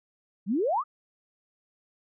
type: exponential sweep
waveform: sine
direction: up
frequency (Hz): 174.61 to 1310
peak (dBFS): -23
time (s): 0.46-0.84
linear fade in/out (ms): 50
effects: none